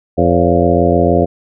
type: harmonic tone with a mistuned harmonic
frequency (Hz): 86.6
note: F2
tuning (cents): -14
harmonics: 1 / 2 / 3 / 4 / 5 / 6 / 7 / 8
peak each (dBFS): -17 / -17 / -17 / -17 / -17 / -17 / -17 / -17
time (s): 0.17-1.26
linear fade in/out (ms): 20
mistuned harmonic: 7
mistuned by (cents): -87
effects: none